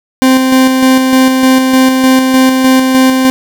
40% pulse tone with tremolo, 260.7 Hz, C4, 6 cents flat, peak -3 dBFS, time 0.22-3.3 s, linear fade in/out 0 ms, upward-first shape square, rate 3.3 Hz, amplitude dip 35%, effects none

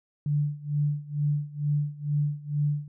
sine tone with tremolo, 146.83 Hz, D3, in tune, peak -21 dBFS, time 0.26-2.88 s, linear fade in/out 2 ms, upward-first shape sine, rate 2.2 Hz, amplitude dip 90%, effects none

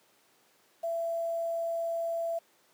sine tone with quantisation, 669 Hz, E5, 25 cents sharp, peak -29 dBFS, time 0.83-2.39 s, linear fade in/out 10 ms, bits 9, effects pink hiss -65 dBFS RMS until 2.73 s + high-pass 300 Hz 12 dB/octave

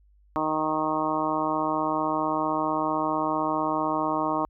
harmonic tone, 155.56 Hz, D#3, in tune, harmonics 1 / 2 / 3 / 4 / 5 / 6 / 7 / 8, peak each -41 / -29 / -37 / -31 / -32 / -30 / -29 / -36 dBFS, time 0.36-4.45 s, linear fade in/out 0 ms, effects added 50 Hz sine -56 dBFS peak until 4.49 s

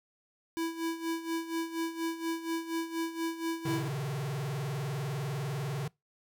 square tone with tremolo, 329.6 Hz, E4, in tune, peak -30 dBFS, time 0.57-3.88 s, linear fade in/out 0 ms, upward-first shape sine, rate 4.2 Hz, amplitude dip 75%
square tone with vibrato, 138.5 Hz, C#3, 1 cent flat, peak -33 dBFS, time 3.65-5.88 s, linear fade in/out 5 ms, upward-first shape sine, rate 20 Hz, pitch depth 230 cents each way
effects noise-tail reverb RT60 0.2 s tail -24 dB re dry

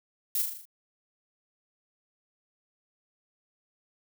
violet noise with echo, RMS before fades -28 dBFS, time 0.35-0.42 s, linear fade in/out 2 ms, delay 39 ms, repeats 6, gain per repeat -4 dB, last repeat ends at 0.654 s, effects none

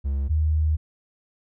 triangle / sine tone pair in turn, 69.1 / 77.56 Hz, C#2 / D#2, -5 / -5 cents, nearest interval major second, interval 200 cents, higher second, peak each -20 / -18 dBFS, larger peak second, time 0.04-0.29 / 0.29-0.77 s, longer second, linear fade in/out 20 ms, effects none

